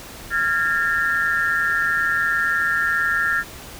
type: tone cluster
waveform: sine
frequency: 1387 / 1646 / 1809 Hz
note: F6 / G#6 / A6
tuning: -12 / -16 / +48 cents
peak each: -22 dBFS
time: 0.3-3.44 s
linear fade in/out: 50 ms
effects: pink hiss -38 dBFS RMS until 3.79 s